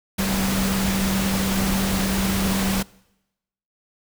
sine tone in noise, 193 Hz, G3, 27 cents flat, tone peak -22 dBFS, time 0.18-2.83 s, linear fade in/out 10 ms, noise pink, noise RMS -25 dBFS, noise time 0.18-2.83 s, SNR 0 dB, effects noise-tail reverb RT60 0.9 s tail -23 dB re dry

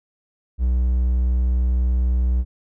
triangle tone, 61.9 Hz, B1, 5 cents sharp, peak -14 dBFS, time 0.58-2.45 s, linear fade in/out 50 ms, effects none

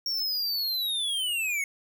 square linear sweep, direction down, 5560 to 2166 Hz, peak -27 dBFS, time 0.06-1.64 s, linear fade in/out 2 ms, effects none

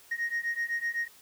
sine beating tone pair, 1864.7 / 1872.6 Hz, A#6 / A#6, 0 / +7 cents, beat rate 7.9 Hz, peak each -31 / -30 dBFS, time 0.11-1.08 s, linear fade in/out 10 ms, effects tanh soft clip ceiling -25 dBFS + white hiss -56 dBFS RMS until 1.21 s

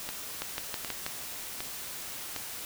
two click trains, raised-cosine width 0.2 ms, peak -17 / -15 dBFS, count 4 / 5, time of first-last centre 0.09-2.363 / 0.42-1.064 s, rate 1.32 / 6.21 Hz, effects white hiss -40 dBFS RMS until 2.65 s

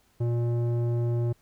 square tone with low-pass filter, 118.7 Hz, A#2, 32 cents sharp, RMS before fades -26 dBFS, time 0.2-1.33 s, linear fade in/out 10 ms, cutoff 480 Hz, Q 0.91, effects pink hiss -65 dBFS RMS until 1.41 s

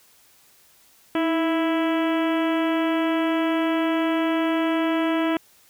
harmonic tone with a mistuned harmonic, 329.6 Hz, E4, in tune, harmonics 1 / 2 / 3 / 4 / 5 / 6 / 7 / 8 / 9 / 10, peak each -21 / -27 / -31 / -33 / -35 / -37 / -38 / -39 / -40 / -41 dBFS, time 1.15-5.37 s, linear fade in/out 2 ms, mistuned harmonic 1, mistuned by -47 cents, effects white hiss -56 dBFS RMS until 5.69 s

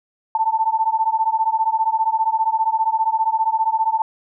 sine beating tone pair, 880 / 895 Hz, A5 / A5, 0 / +29 cents, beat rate 15 Hz, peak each -19 dBFS, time 0.35-4.02 s, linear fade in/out 2 ms, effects none

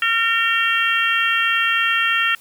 harmonic tone, 456.9 Hz, A#4, 35 cents flat, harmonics 3 / 4 / 5 / 6 / 7, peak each -21 / -20 / -28 / -21 / -24 dBFS, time 0.02-2.35 s, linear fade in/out 2 ms, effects white hiss -48 dBFS RMS until 2.4 s

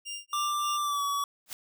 20% pulse tone with tremolo, 2800 Hz, F7, 4 cents sharp, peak -30 dBFS, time 0.05-0.78 s, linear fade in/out 20 ms, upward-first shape sine, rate 3.4 Hz, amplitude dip 100%
square tone with pitch glide, 1181 to 1135.5 Hz, D6 to C#6, +9 to +41 cents, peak -28 dBFS, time 0.33-1.24 s, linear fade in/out 2 ms, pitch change -68 cents, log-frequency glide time 0.81-1.03 s
white noise with exponential growth, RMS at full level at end -33 dBFS, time 1.46-1.53 s, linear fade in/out 1 ms, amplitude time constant 15 ms
effects none

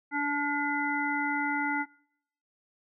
harmonic tone with a mistuned harmonic, 289.3 Hz, D4, 26 cents flat, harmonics 1 / 3 / 5 / 7, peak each -32 / -32 / -32 / -32 dBFS, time 0.11-1.86 s, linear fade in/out 50 ms, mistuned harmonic 5, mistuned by -19 cents, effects noise-tail reverb RT60 0.7 s tail -24 dB re dry

